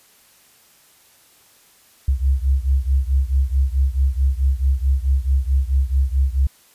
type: beating tone pair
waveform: sine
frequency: 65.41 / 70.01 Hz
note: C2 / C#2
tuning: 0 / +18 cents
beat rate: 4.6 Hz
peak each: -17 / -19 dBFS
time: 2.08-6.47 s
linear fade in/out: 5 ms
effects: white hiss -53 dBFS RMS until 6.74 s + resampled to 32000 Hz